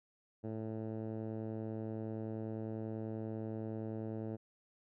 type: tone with low-pass filter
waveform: 10% pulse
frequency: 110.3 Hz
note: A2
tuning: 5 cents sharp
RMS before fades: -41 dBFS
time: 0.43-4.37 s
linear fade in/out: 20 ms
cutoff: 520 Hz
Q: 0.68
effects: none